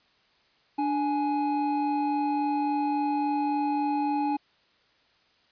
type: tone pair together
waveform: triangle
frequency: 293.5 / 836.9 Hz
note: D4 / G#5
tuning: -1 / +13 cents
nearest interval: octave + tritone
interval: 1814 cents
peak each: -25 / -25 dBFS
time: 0.78-4.37 s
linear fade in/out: 10 ms
effects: white hiss -64 dBFS RMS until 5.51 s + resampled to 11025 Hz

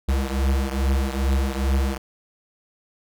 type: beating tone pair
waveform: square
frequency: 66.4 / 68.8 Hz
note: C2 / C#2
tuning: +26 / -12 cents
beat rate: 2.4 Hz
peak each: -22 / -25 dBFS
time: 0.08-1.98 s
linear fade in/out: 10 ms
effects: none

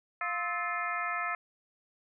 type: harmonic tone with a mistuned harmonic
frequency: 350 Hz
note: F4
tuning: 4 cents sharp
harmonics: 2 / 3 / 4 / 5 / 6 / 7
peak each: -39 / -41 / -34 / -37 / -38 / -43 dBFS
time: 0.21-1.35 s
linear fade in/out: 2 ms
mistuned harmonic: 4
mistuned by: -130 cents
effects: none

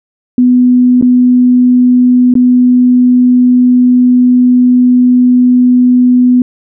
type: tone with dropouts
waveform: sine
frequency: 248.7 Hz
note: B3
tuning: 12 cents sharp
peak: -3 dBFS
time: 0.38-6.42 s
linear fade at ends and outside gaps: 2 ms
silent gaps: 1.013-1.024 / 2.34-2.353 s
effects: none

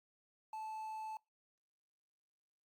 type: tone with quantisation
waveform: triangle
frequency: 873 Hz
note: A5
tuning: 14 cents flat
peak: -40 dBFS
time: 0.53-1.17 s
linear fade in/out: 2 ms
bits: 11
effects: noise-tail reverb RT60 0.2 s tail -24 dB re dry + Opus 48 kbps

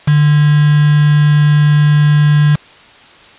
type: tone with quantisation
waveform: sine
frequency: 148.4 Hz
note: D3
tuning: 18 cents sharp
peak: -6 dBFS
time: 0.07-2.56 s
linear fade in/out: 10 ms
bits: 3
effects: white hiss -40 dBFS RMS until 3.38 s + resampled to 8000 Hz

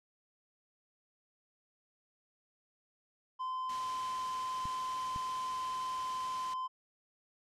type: tone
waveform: triangle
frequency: 1029 Hz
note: C6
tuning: 29 cents flat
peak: -33 dBFS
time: 3.39-6.68 s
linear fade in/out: 20 ms
type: noise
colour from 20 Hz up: white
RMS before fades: -46 dBFS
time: 3.69-6.54 s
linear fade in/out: 5 ms
type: clicks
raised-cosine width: 5 ms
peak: -32 dBFS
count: 2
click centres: 4.655 / 5.161 s
effects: low-pass 6000 Hz 12 dB/octave

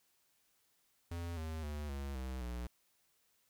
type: tone with pitch steps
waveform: square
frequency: 85.3 / 79.59 / 74.26 / 69.29 / 64.65 / 60.32 Hz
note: F2 / D#2 / D2 / C#2 / C2 / B1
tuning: -40 / +40 / +20 / 0 / -20 / -40 cents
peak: -40 dBFS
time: 1.11-2.67 s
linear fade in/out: 5 ms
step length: 260 ms
effects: white hiss -75 dBFS RMS until 3.49 s

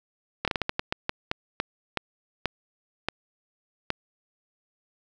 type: slowing click train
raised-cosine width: 0.3 ms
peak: -9 dBFS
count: 15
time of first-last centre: 0.45-3.904 s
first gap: 27 ms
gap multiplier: 1.3
effects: none

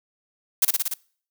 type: noise with echo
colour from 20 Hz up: blue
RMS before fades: -17 dBFS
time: 0.62-0.65 s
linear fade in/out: 5 ms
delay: 58 ms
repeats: 5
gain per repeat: -2 dB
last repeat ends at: 0.94 s
effects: noise-tail reverb RT60 0.5 s tail -24 dB re dry

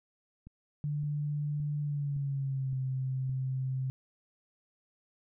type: click train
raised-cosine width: 5 ms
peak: -36 dBFS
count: 6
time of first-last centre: 0.47-3.295 s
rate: 1.77 Hz
type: tone with pitch glide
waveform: sine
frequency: 147.3 to 131.23 Hz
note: D3 to C3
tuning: +6 to +6 cents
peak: -30 dBFS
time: 0.84-3.9 s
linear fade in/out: 0 ms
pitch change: -200 cents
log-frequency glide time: 1.81-2.76 s
effects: none

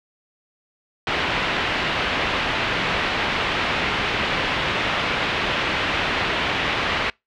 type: low-pass noise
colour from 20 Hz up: white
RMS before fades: -23 dBFS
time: 1.07-7.1 s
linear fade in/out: 2 ms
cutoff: 3100 Hz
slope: 24 dB/octave
effects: noise-tail reverb RT60 0.2 s tail -26 dB re dry

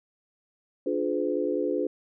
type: chord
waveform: sine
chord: D diminished seventh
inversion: none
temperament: just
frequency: 293.7 / 352.4 / 422.9 / 507.5 Hz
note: D4 / F4 / Ab4 / Cb5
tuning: 0 / +16 / +31 / +47 cents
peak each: -30 dBFS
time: 0.86-1.87 s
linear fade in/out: 5 ms
effects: none

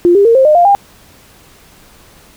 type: tone with pitch steps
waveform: sine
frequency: 349.2 / 401.1 / 460.8 / 529.3 / 608 / 698.4 / 802.3 Hz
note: F4 / G4 / A#4 / C5 / D#5 / F5 / G5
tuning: 0 / +40 / -20 / +20 / -40 / 0 / +40 cents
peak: -4 dBFS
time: 0.05-0.75 s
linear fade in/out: 0 ms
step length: 100 ms
effects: pink hiss -43 dBFS RMS until 2.36 s

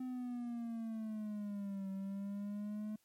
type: exponential two-way sweep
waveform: triangle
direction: down then up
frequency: 256.7 to 192.3 to 214.5 Hz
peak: -37 dBFS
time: 0-2.96 s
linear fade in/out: 5 ms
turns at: 1.9 s
effects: white hiss -75 dBFS RMS until 3.04 s + MP3 64 kbps

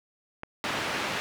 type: clicks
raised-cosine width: 0.5 ms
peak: -21 dBFS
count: 3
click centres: 0.434 / 0.704 / 0.79 s
type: band-pass noise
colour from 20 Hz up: white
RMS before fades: -31 dBFS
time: 0.64-1.2 s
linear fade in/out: 0 ms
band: 110 to 2500 Hz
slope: 12 dB/octave
effects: none

